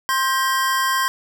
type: tone cluster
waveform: square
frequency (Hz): 1056 / 1580 / 1912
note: C6 / G6 / A#6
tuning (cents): +16 / +13 / +43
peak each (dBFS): -20 / -24 / -28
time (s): 0.09-1.08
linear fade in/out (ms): 0
effects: none